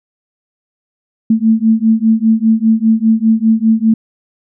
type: beating tone pair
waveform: sine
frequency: 220.1 / 225.1 Hz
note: A3 / A3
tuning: +1 / +40 cents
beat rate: 5 Hz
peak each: -11 dBFS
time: 1.3-3.94 s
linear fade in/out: 5 ms
effects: none